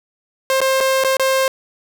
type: tone with dropouts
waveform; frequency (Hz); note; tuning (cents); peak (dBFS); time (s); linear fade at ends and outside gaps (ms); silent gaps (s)
sawtooth; 530; C5; +22; -10; 0.5-1.48; 1; 0.605-0.615 / 0.804-0.808 / 1.038-1.046 / 1.169-1.196
effects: none